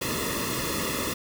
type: noise with comb filter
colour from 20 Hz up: pink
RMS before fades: -29 dBFS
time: 0.01-1.14 s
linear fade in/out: 10 ms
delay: 1.3 ms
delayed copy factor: -1
effects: none